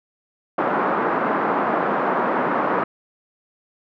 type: band-pass noise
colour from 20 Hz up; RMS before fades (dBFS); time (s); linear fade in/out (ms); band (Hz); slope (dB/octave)
white; -21; 0.58-2.84; 5; 190 to 1300; 24
effects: none